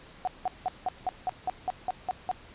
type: tone bursts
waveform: sine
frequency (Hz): 740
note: F#5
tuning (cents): 0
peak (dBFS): -25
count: 11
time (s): 0.25-2.314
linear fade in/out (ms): 0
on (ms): 24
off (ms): 180
effects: pink hiss -51 dBFS RMS until 2.54 s + resampled to 8000 Hz